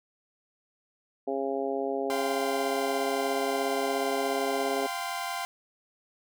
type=harmonic tone; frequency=136.3 Hz; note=C#3; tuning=29 cents flat; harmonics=2 / 3 / 4 / 5 / 6; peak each=-35 / -31 / -34 / -34 / -39 dBFS; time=1.27-4.87 s; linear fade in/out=10 ms
type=chord; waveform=sawtooth; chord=F suspended second; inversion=none; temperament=equal with one note detuned; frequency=698.5 / 784 / 1032.1 Hz; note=F5 / G5 / C6; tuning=0 / 0 / -24 cents; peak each=-32 dBFS; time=2.1-5.45 s; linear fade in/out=0 ms
effects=none